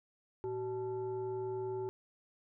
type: tone with frequency modulation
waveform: sine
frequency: 379.2 Hz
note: F#4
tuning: 43 cents sharp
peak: -35 dBFS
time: 0.44-1.89 s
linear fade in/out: 0 ms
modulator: 493 Hz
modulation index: 0.57
effects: none